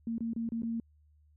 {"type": "tone with dropouts", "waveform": "sine", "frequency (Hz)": 229.3, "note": "A#3", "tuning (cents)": -28, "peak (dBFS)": -31, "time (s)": [0.07, 0.8], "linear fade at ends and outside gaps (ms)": 2, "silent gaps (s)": [[0.182, 0.206], [0.334, 0.362], [0.49, 0.52], [0.621, 0.632]], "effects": ["added 75 Hz sine -61 dBFS peak until 1.36 s"]}